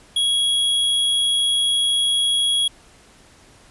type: tone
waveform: square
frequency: 3322 Hz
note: G#7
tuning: in tune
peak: -17 dBFS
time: 0.16-2.68 s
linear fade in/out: 5 ms
effects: pink hiss -50 dBFS RMS until 3.7 s + resampled to 24000 Hz